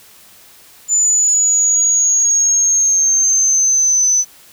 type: exponential sweep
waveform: sine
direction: down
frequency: 7040 to 6020 Hz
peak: -10 dBFS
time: 0.88-4.25 s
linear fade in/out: 50 ms
effects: white hiss -44 dBFS RMS until 4.52 s

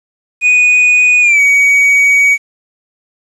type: tone with pitch glide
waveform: triangle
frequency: 2476 to 2257 Hz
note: D#7 to C#7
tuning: -9 to +31 cents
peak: -4 dBFS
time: 0.41-2.38 s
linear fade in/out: 50 ms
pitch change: -160 cents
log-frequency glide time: 1.21-1.41 s
effects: resampled to 24000 Hz + 7-bit

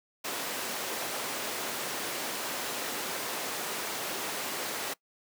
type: high-pass noise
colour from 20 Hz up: pink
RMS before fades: -35 dBFS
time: 0.24-4.94 s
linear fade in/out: 10 ms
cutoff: 350 Hz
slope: 12 dB/octave
effects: noise-tail reverb RT60 0.1 s tail -22 dB re dry

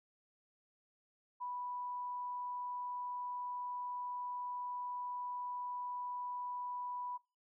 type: tone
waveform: sine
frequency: 986 Hz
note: B5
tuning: 3 cents flat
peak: -39 dBFS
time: 1.4-7.18 s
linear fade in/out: 20 ms
effects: noise-tail reverb RT60 0.3 s tail -22 dB re dry

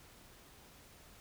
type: silence
effects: pink hiss -59 dBFS RMS until 1.2 s

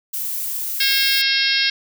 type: noise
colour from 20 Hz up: violet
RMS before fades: -25 dBFS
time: 0.13-1.22 s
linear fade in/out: 10 ms
type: harmonic tone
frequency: 540 Hz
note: C#5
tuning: 45 cents flat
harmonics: 3 / 4 / 5 / 6 / 7 / 8 / 9 / 10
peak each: -24 / -24 / -24 / -24 / -24 / -24 / -24 / -24 dBFS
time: 0.8-1.7 s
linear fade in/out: 5 ms
effects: none

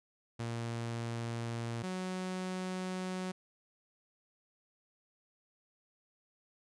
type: tone pair in turn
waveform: sawtooth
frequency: 116.54 / 185 Hz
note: A#2 / F#3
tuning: 0 / 0 cents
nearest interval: minor sixth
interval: 800 cents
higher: second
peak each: -32 / -32 dBFS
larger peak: neither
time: 0.39-1.83 / 1.83-3.32 s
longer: second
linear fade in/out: 10 ms
effects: resampled to 22050 Hz

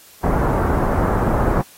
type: low-pass noise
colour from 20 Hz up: pink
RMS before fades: -18 dBFS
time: 0.23-1.62 s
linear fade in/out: 10 ms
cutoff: 1300 Hz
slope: 24 dB/octave
effects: white hiss -46 dBFS RMS until 1.77 s + AAC 48 kbps

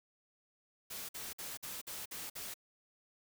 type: noise bursts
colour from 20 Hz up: white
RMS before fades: -44 dBFS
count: 7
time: 0.9-2.542 s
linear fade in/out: 10 ms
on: 190 ms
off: 52 ms
effects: none

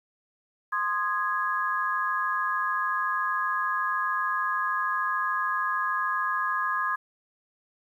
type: chord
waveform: sine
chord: Ab major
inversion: first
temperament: equal with one note detuned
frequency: 1046.5 / 1233.1 / 1661.2 Hz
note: C6 / Eb6 / Ab6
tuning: 0 / -16 / 0 cents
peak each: -29 dBFS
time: 0.72-6.96 s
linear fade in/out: 10 ms
effects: 10-bit

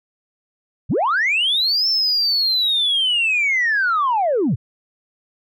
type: linear two-way sweep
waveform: sine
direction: up then down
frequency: 61.74 to 5380 to 86.3 Hz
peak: -14 dBFS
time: 0.89-4.56 s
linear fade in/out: 20 ms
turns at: 1.88 s
effects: tanh soft clip ceiling -12 dBFS

